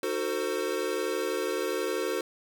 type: chord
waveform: square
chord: D# diminished seventh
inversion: none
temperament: equal with one note detuned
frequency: 311.1 / 370 / 451.1 / 523.3 Hz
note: D#4 / F#4 / A4 / C5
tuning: 0 / 0 / +43 / 0 cents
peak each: -38 / -33 / -33 / -35 dBFS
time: 0.03-2.21 s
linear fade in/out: 2 ms
effects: none